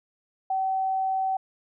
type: tone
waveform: sine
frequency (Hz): 764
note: G5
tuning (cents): -45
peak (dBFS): -23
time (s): 0.5-1.37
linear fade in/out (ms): 5
effects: none